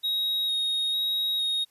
triangle tone with vibrato, 3766 Hz, A#7, 17 cents sharp, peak -23 dBFS, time 0.03-1.65 s, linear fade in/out 20 ms, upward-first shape square, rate 1.1 Hz, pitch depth 13 cents each way, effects white hiss -66 dBFS RMS until 1.7 s + resampled to 32000 Hz

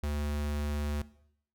square tone, 73.6 Hz, D2, 4 cents sharp, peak -31 dBFS, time 0.03-1.02 s, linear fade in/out 5 ms, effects noise-tail reverb RT60 0.7 s tail -18 dB re dry

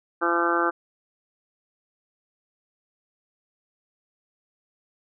harmonic tone, 170.6 Hz, F3, 40 cents flat, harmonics 2 / 3 / 4 / 5 / 6 / 7 / 8 / 9, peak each -26 / -30 / -32 / -30 / -34 / -26 / -27 / -28 dBFS, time 0.21-0.71 s, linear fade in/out 20 ms, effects none

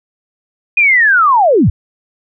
sine linear sweep, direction down, 2489 to 58.27 Hz, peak -6 dBFS, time 0.77-1.7 s, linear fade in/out 5 ms, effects none

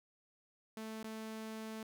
sawtooth tone with dropouts, 220 Hz, A3, in tune, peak -39 dBFS, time 0.77-1.83 s, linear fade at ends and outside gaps 2 ms, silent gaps 1.03-1.042 s, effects none

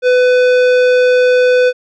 sine tone with tanh clipping, 500 Hz, B4, 21 cents sharp, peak -9 dBFS, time 0.02-1.73 s, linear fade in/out 50 ms, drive 15 dB, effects none

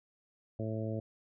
harmonic tone, 110 Hz, A2, in tune, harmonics 1 / 2 / 3 / 4 / 5 / 6, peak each -36 / -40 / -42 / -44 / -42 / -46 dBFS, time 0.59-1 s, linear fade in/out 5 ms, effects none

